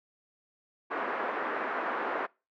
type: band-pass noise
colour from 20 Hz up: white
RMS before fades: -33 dBFS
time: 0.9-2.27 s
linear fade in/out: 20 ms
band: 290 to 1600 Hz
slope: 24 dB/octave
effects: noise-tail reverb RT60 0.3 s tail -25 dB re dry